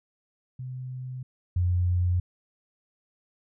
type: tone pair in turn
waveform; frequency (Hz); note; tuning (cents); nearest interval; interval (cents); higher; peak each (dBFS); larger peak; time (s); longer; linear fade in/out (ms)
sine; 128 / 89.11; C3 / F2; -38 / +35; tritone; 627; first; -33 / -21; second; 0.59-1.23 / 1.56-2.2; neither; 5
effects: none